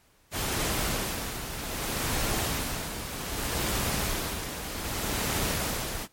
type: noise with tremolo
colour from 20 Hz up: pink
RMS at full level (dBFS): -28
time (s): 0.31-6.08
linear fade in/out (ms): 50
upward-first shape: sine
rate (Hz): 0.64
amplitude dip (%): 60
effects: pink hiss -63 dBFS RMS until 6.12 s + MP3 64 kbps